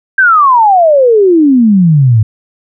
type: exponential sweep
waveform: sine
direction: down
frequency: 1607 to 103.83 Hz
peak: -3 dBFS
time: 0.18-2.23 s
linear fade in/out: 5 ms
effects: none